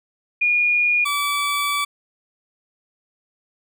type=tone pair in turn; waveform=sine / 20% pulse; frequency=2436 / 1152.1 Hz; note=D#7 / D6; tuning=-37 / -34 cents; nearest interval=octave + minor second; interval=1297 cents; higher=first; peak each=-15 dBFS; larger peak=neither; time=0.41-1.05 / 1.05-1.85 s; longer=second; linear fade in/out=10 ms; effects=none